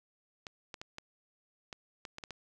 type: clicks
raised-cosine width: 0.2 ms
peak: -25 dBFS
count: 9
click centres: 0.468 / 0.742 / 0.815 / 0.984 / 1.728 / 2.052 / 2.184 / 2.238 / 2.307 s
effects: none